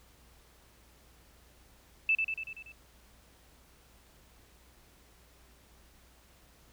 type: tone with echo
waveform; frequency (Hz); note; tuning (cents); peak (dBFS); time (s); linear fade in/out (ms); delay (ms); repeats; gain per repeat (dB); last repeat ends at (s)
sine; 2637; E7; 0; -23; 2.09-2.15; 2; 95; 6; -4; 2.72
effects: added 60 Hz sine -62 dBFS peak until 6.72 s + pink hiss -62 dBFS RMS until 6.72 s